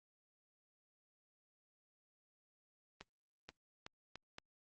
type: accelerating click train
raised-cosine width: 0.2 ms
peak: -30 dBFS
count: 5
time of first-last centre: 3.01-4.384 s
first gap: 480 ms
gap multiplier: 0.78
effects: low-pass 6000 Hz 12 dB/octave + Opus 24 kbps